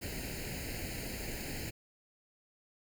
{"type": "noise with comb filter", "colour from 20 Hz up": "pink", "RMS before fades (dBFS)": -40, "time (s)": [0.01, 1.71], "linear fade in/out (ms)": 20, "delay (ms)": 0.43, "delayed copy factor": 0.85, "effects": []}